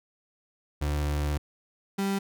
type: tone pair in turn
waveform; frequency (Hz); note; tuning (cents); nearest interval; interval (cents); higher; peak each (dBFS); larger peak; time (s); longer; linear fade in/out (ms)
35% pulse; 73.6 / 196.49; D2 / G3; +4 / +4; octave + perfect fourth; 1700; second; -24; neither; 0.81-1.38 / 1.98-2.19; first; 10
effects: none